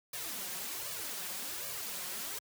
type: noise with flanger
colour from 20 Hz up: white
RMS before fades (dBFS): -40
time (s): 0.13-2.39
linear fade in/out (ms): 5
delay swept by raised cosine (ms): 1.7 to 5.6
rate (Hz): 1.3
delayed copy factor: +0.85
effects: high-pass 80 Hz 12 dB/octave